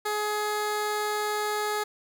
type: tone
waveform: 15% pulse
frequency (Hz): 420.9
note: G#4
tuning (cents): +23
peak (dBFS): -20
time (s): 0.05-1.84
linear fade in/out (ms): 10
effects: 10-bit